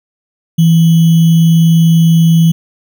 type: tone with sample-and-hold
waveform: sine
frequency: 164.6 Hz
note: E3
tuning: 2 cents flat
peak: -4 dBFS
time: 0.58-2.52 s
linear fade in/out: 10 ms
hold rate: 3150 Hz
effects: none